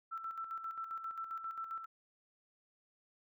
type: tone with tremolo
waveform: sine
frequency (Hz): 1332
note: E6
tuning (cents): +18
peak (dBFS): -38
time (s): 0.11-1.86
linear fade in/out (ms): 20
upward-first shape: square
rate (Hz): 7.5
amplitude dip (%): 55
effects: none